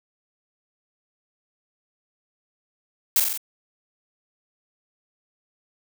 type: noise with echo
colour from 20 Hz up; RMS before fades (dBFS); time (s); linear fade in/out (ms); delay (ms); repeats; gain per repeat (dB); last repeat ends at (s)
blue; -18; 3.16-3.2; 2; 44; 4; -3; 3.376
effects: none